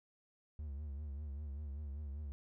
triangle tone with vibrato, 72.3 Hz, D2, 27 cents flat, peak -39 dBFS, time 0.59-2.32 s, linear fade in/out 0 ms, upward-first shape triangle, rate 5.1 Hz, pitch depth 120 cents each way, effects none

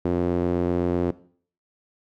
sawtooth tone with band-pass filter, 87.9 Hz, F2, 12 cents sharp, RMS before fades -23 dBFS, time 0.05-1.11 s, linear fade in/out 5 ms, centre 350 Hz, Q 1.7, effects noise-tail reverb RT60 0.5 s tail -18 dB re dry

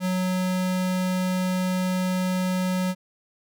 square tone, 184.2 Hz, F#3, 7 cents flat, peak -23 dBFS, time 0-2.95 s, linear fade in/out 50 ms, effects none

